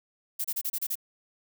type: noise bursts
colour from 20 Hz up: violet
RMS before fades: -30 dBFS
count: 7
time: 0.39-0.955 s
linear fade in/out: 10 ms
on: 55 ms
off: 30 ms
effects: none